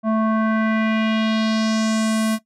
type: tone with low-pass filter sweep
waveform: square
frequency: 220 Hz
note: A3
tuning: in tune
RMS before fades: -19 dBFS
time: 0.03-2.39 s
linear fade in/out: 50 ms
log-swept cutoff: 900 to 12000 Hz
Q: 2.1
effects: noise-tail reverb RT60 0.1 s tail -17 dB re dry